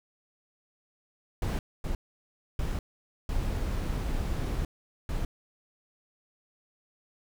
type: noise bursts at uneven times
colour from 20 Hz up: brown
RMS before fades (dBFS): -30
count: 5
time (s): 1.42-1.59 / 1.84-1.95 / 2.59-2.79 / 3.29-4.65 / 5.09-5.25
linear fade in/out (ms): 2
effects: none